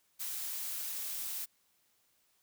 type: noise with amplitude modulation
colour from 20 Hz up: blue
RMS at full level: -37 dBFS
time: 0.19-1.46 s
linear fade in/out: 20 ms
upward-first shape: sine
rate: 255 Hz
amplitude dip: 40%
effects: white hiss -73 dBFS RMS until 2.42 s